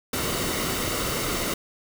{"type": "noise with comb filter", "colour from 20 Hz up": "pink", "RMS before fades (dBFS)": -27, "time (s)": [0.13, 1.54], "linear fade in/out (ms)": 5, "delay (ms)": 1.2, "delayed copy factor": -0.5, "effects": []}